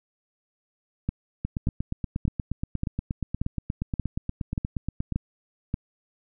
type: two click trains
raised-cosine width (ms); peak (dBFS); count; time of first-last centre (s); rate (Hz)
5; -13 / -15; 9 / 32; 1.09-5.741 / 1.45-5.123; 1.72 / 8.44
effects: none